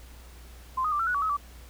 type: tone with pitch steps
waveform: sine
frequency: 1040 / 1245 / 1178 / 1344 / 1468 / 1138 / 1280 / 1156 Hz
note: C6 / D#6 / D6 / E6 / F#6 / C#6 / D#6 / D6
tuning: -11 / +1 / +5 / +33 / -14 / +45 / +49 / -28 cents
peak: -24 dBFS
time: 0.77-1.37 s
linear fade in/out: 10 ms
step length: 75 ms
effects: added 60 Hz sine -46 dBFS peak until 1.69 s + pink hiss -53 dBFS RMS until 1.69 s